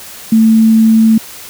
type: tone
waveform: sine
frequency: 222.3 Hz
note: A3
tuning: 18 cents sharp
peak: -4 dBFS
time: 0.32-1.18 s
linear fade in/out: 5 ms
effects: white hiss -31 dBFS RMS until 1.49 s